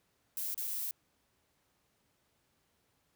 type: noise with dropouts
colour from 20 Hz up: violet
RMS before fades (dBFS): -37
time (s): 0.37-0.91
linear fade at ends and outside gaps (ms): 1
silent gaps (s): 0.544-0.577 / 0.672-0.675
effects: pink hiss -75 dBFS RMS until 3.15 s + high-pass 60 Hz 12 dB/octave